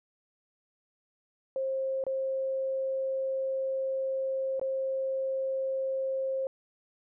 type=tone with dropouts; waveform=sine; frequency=532 Hz; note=C5; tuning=29 cents sharp; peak=-28 dBFS; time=1.56-6.47 s; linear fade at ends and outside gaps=1 ms; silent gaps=2.039-2.066 / 4.596-4.614 s; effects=none